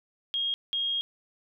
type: tone bursts at uneven times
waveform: sine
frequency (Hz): 3255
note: G#7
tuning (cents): -36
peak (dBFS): -26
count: 2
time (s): 0.34-0.54 / 0.73-1.01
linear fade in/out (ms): 0
effects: none